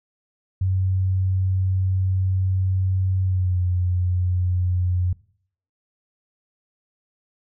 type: tone with pitch glide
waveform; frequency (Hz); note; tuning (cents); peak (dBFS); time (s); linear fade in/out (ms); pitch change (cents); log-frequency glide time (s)
sine; 94 to 90.07; F#2 to F#2; +28 to -46; -18; 0.61-5.13; 5; -74; 3.23-3.59
effects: noise-tail reverb RT60 0.6 s tail -21 dB re dry